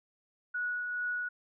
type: tone with tremolo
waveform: sine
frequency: 1464 Hz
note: F#6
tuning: 19 cents flat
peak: -30 dBFS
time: 0.54-1.29 s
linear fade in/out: 10 ms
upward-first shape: triangle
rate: 2.3 Hz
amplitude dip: 35%
effects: none